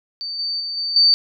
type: tone with level steps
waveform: sine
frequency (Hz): 4584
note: D8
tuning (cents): -43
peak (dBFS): -25 / -21 / -24 / -21 / -10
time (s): 0.21-1.14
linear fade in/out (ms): 0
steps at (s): 0.39 / 0.6 / 0.77 / 0.96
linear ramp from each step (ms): 2
effects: none